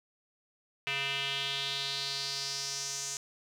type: tone with band-pass filter sweep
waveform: square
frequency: 138.59 Hz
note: C#3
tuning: in tune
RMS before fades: -35 dBFS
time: 0.87-3.17 s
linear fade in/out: 0 ms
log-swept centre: 2600 to 6700 Hz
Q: 3.7
effects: 10-bit